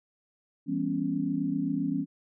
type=chord; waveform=sine; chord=C# half-diminished seventh; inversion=first; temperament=just; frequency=166.31 / 199.57 / 249.5 / 277.2 Hz; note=E3 / G3 / B3 / C#4; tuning=+16 / +31 / +18 / 0 cents; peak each=-34 / -34 / -33 / -29 dBFS; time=0.66-2.06 s; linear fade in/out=50 ms; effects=none